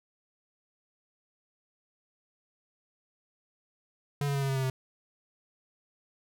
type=tone with pitch steps; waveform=square; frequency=143.1 / 140.97 / 138.87 / 136.8 / 134.76 / 132.75 / 130.77 Hz; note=D3 / C#3 / C#3 / C#3 / C#3 / C3 / C3; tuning=-45 / +29 / +3 / -23 / -49 / +25 / -1 cents; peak=-28 dBFS; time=4.21-4.7 s; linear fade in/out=2 ms; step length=70 ms; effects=none